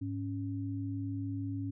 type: tone pair together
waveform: sine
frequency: 104 / 277.2 Hz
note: G#2 / C#4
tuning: +3 / 0 cents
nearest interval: octave + perfect fourth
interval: 1697 cents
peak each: -36 / -37 dBFS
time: 0.01-1.71 s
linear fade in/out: 10 ms
effects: none